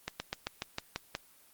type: slowing click train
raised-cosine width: 0.2 ms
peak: -16 dBFS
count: 8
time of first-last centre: 0.08-1.151 s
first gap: 120 ms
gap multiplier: 1.08
effects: white hiss -61 dBFS RMS until 1.53 s + Opus 24 kbps